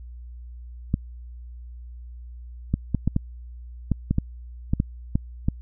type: clicks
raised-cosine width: 5 ms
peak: -8 dBFS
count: 12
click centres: 0.941 / 2.74 / 2.947 / 3.076 / 3.164 / 3.917 / 4.11 / 4.184 / 4.735 / 4.801 / 5.155 / 5.485 s
effects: added 60 Hz sine -37 dBFS peak until 5.61 s